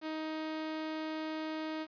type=tone; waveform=sawtooth; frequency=313.7 Hz; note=D#4; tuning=14 cents sharp; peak=-32 dBFS; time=0.01-1.87 s; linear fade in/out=50 ms; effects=resampled to 11025 Hz + 10-bit